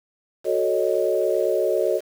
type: chord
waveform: sine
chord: D# half-diminished seventh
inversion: first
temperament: equal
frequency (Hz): 370 / 440 / 554.4 / 622.3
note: F#4 / A4 / C#5 / D#5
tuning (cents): 0 / 0 / 0 / 0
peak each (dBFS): -24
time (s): 0.44-2.01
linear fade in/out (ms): 50
effects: 7-bit